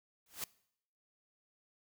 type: noise with exponential growth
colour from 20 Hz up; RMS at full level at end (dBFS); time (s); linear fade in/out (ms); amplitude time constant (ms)
white; -36; 0.26-0.44; 2; 39
effects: noise-tail reverb RT60 0.7 s tail -22 dB re dry